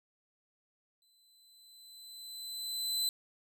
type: tone with exponential growth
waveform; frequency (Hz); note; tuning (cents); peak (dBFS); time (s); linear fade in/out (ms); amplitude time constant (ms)
sawtooth; 4029; B7; +34; -26; 1.02-3.09; 1; 450
effects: none